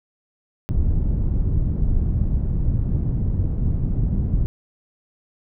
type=low-pass noise; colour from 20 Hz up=pink; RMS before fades=-20 dBFS; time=0.69-4.46 s; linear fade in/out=0 ms; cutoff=140 Hz; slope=12 dB/octave; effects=none